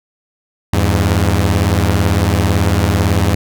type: beating tone pair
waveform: sawtooth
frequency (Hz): 83.6 / 101.6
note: E2 / G#2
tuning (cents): +25 / -38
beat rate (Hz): 18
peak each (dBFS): -10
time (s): 0.73-3.35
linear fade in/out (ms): 5
effects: none